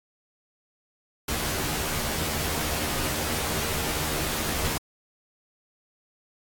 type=noise with comb filter; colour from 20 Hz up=pink; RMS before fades=-28 dBFS; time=1.28-4.78 s; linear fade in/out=5 ms; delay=13 ms; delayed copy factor=+0.9; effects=AAC 64 kbps